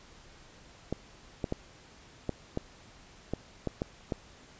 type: clicks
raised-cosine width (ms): 2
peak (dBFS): -17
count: 9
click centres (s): 0.926 / 1.442 / 1.524 / 2.293 / 2.574 / 3.336 / 3.673 / 3.819 / 4.122
effects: pink hiss -55 dBFS RMS until 4.59 s + resampled to 16000 Hz